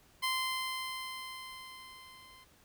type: tone with level ramp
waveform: 15% pulse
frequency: 1038 Hz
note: C6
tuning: 14 cents flat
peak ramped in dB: -23 to -49 dBFS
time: 0.22-2.45 s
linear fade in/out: 20 ms
effects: pink hiss -64 dBFS RMS until 2.64 s